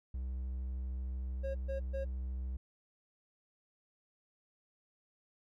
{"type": "tone with vibrato", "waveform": "triangle", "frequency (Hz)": 63.9, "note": "C2", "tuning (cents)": -40, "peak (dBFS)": -34, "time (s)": [0.14, 2.57], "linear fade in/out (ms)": 5, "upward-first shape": "sine", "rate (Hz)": 13, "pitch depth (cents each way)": 11}
{"type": "tone bursts", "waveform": "triangle", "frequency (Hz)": 542, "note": "C#5", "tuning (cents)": -39, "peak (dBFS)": -35, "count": 3, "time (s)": [1.43, 2.05], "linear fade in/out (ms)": 20, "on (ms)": 120, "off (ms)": 130}
{"effects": []}